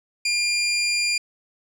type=tone; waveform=20% pulse; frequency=2400 Hz; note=D7; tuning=37 cents sharp; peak=-15 dBFS; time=0.25-1.18 s; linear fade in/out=5 ms; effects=low-pass 11000 Hz 12 dB/octave